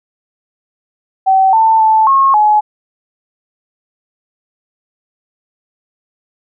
sine tone with pitch steps, 766 / 890 / 877 / 1085 / 846 Hz, G5 / A5 / A5 / C#6 / G#5, -40 / +20 / -6 / -37 / +32 cents, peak -6 dBFS, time 1.26-2.61 s, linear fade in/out 20 ms, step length 270 ms, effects none

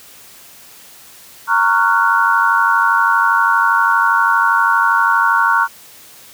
sine chord, Gb major seventh, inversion first, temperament just, 925 / 1110 / 1387.5 / 1480 Hz, Bb5 / Db6 / F6 / Gb6, -14 / +2 / -12 / 0 cents, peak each -16 dBFS, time 1.47-5.68 s, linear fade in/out 50 ms, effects white hiss -41 dBFS RMS until 6.33 s + high-pass 60 Hz 12 dB/octave

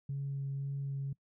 sine tone with vibrato, 138.5 Hz, C#3, 1 cent flat, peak -33 dBFS, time 0.09-1.13 s, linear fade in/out 5 ms, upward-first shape sine, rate 1.9 Hz, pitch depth 10 cents each way, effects noise-tail reverb RT60 0.1 s tail -23 dB re dry + tanh soft clip ceiling -30 dBFS

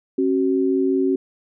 sine tone pair together, 271.3 / 376.5 Hz, C#4 / F#4, -37 / +30 cents, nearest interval tritone, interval 567 cents, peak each -19 dBFS, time 0.18-1.16 s, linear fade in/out 5 ms, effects none

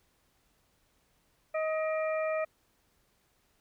harmonic tone with a mistuned harmonic, 630 Hz, D#5, 21 cents sharp, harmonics 1 / 2 / 3 / 4, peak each -29 / -38 / -42 / -41 dBFS, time 1.54-2.45 s, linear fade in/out 10 ms, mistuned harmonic 4, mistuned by -94 cents, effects pink hiss -71 dBFS RMS until 3.6 s

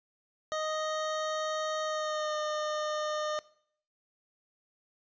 25% pulse tone with pitch glide, 622.3 to 608.4 Hz, D#5 to D#5, 0 to -39 cents, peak -27 dBFS, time 0.52-3.39 s, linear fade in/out 0 ms, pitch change -39 cents, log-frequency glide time 1.83-2.37 s, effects noise-tail reverb RT60 0.6 s tail -20 dB re dry + resampled to 16000 Hz

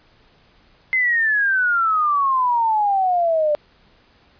sine exponential sweep, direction down, 2079 to 587.3 Hz, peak -15 dBFS, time 0.93-3.55 s, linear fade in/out 0 ms, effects pink hiss -55 dBFS RMS until 4.39 s + resampled to 11025 Hz

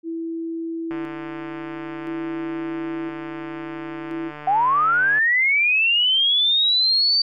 sine tone with tremolo, 329.6 Hz, E4, in tune, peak -25 dBFS, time 0.03-4.32 s, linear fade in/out 50 ms, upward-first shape square, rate 0.49 Hz, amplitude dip 45%
click train, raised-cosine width 0.5 ms, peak -21 dBFS, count 638, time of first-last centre 0.91-5.185 s, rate 149 Hz
sine linear sweep, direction up, 740 to 4628 Hz, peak -15 dBFS, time 4.47-7.22 s, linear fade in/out 5 ms
effects none

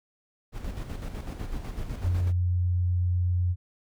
brown noise with tremolo, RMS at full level -33 dBFS, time 0.52-2.33 s, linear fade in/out 50 ms, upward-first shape square, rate 8 Hz, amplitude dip 45%
sine tone, 89.2 Hz, F2, 37 cents sharp, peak -22 dBFS, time 2.01-3.56 s, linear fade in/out 50 ms
effects none

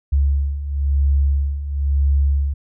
sine beating tone pair, 69.3 / 70.29 Hz, C#2 / C#2, 0 / +25 cents, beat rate 0.99 Hz, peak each -21 / -16 dBFS, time 0.12-2.54 s, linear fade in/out 10 ms, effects none

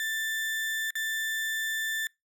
35% pulse tone with dropouts, 1772 Hz, A6, 12 cents sharp, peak -27 dBFS, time 0-2.07 s, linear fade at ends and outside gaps 1 ms, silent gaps 0.906-0.954 s, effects noise-tail reverb RT60 0.2 s tail -25 dB re dry

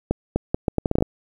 accelerating click train, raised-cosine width 2 ms, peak -6 dBFS, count 11, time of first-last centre 0.11-1.024 s, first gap 250 ms, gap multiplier 0.74, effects 8-bit

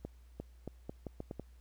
accelerating click train, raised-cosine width 2 ms, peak -27 dBFS, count 8, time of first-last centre 0.05-1.397 s, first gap 350 ms, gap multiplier 0.79, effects added 60 Hz sine -55 dBFS peak until 1.6 s + pink hiss -72 dBFS RMS until 1.6 s

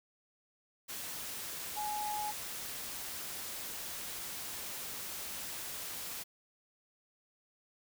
sine tone in noise, 841 Hz, G#5, 22 cents sharp, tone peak -35 dBFS, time 1.76-2.32 s, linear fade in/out 20 ms, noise white, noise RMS -42 dBFS, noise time 0.88-6.24 s, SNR +4 dB, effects none

